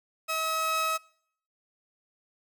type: tone pair together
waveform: sawtooth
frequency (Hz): 641 / 1281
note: E5 / E6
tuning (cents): -49 / -50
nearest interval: octave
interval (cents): 1199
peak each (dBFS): -31 / -24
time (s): 0.28-0.98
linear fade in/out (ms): 20
effects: noise-tail reverb RT60 0.6 s tail -23 dB re dry